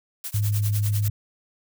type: noise with tremolo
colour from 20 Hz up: blue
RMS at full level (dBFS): -30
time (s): 0.24-1.08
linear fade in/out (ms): 0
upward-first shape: triangle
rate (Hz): 10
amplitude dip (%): 100
type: tone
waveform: sine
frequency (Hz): 103.83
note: G#2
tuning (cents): 0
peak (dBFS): -20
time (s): 0.34-1.1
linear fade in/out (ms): 5
effects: none